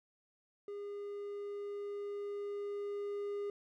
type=tone with level ramp; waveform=triangle; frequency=407.2 Hz; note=G#4; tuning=34 cents flat; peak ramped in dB=-39 to -34 dBFS; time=0.68-3.5 s; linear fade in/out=2 ms; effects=none